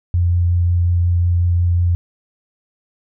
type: tone with vibrato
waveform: sine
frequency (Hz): 87.31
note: F2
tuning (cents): 0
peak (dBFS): -12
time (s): 0.14-1.95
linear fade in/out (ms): 0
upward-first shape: triangle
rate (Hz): 5.5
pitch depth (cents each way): 14
effects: none